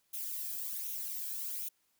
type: noise with flanger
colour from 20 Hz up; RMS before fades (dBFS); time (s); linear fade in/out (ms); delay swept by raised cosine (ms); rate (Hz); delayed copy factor
violet; -39; 0.13-1.69; 10; 0.31 to 1.25; 1.3; +0.55
effects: white hiss -75 dBFS RMS until 1.99 s